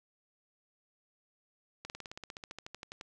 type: slowing click train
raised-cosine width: 0.2 ms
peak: -26 dBFS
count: 18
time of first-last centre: 1.85-3.011 s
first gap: 49 ms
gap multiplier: 1.04
effects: none